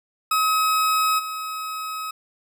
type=tone with level steps; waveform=40% pulse; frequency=1275 Hz; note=D#6; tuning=42 cents sharp; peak=-17 / -27 dBFS; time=0.31-2.11 s; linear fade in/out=5 ms; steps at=1.18 s; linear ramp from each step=20 ms; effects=none